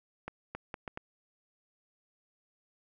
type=accelerating click train; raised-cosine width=0.5 ms; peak=-23 dBFS; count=5; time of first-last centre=0.28-0.974 s; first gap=270 ms; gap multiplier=0.71; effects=none